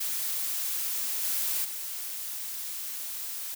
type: noise with level steps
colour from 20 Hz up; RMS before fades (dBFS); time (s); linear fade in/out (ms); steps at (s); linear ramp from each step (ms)
blue; -31 / -29 / -36; 0-3.55; 10; 1.23 / 1.64; 10
effects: none